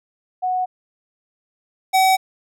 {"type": "tone pair in turn", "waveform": ["sine", "square"], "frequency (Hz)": [737, 758.2], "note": ["F#5", "F#5"], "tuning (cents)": [-7, 42], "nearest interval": "unison", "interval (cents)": 49, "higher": "second", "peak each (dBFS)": [-18, -13], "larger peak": "second", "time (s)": [[0.42, 0.66], [1.93, 2.17]], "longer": "neither", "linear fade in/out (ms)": 20, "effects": []}